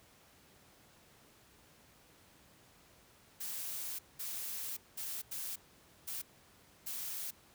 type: noise bursts at uneven times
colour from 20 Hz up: blue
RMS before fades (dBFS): -41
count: 6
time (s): 3.4-3.99 / 4.19-4.77 / 4.97-5.22 / 5.31-5.56 / 6.07-6.22 / 6.86-7.31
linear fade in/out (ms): 10
effects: pink hiss -63 dBFS RMS until 7.54 s + high-pass 60 Hz 12 dB/octave